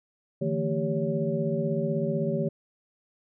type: tone cluster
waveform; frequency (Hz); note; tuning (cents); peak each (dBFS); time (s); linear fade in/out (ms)
sine; 150.5 / 166.5 / 225.6 / 392.3 / 562; D3 / E3 / A3 / G4 / C#5; +43 / +18 / +44 / +1 / +24; -31; 0.41-2.49; 10
effects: none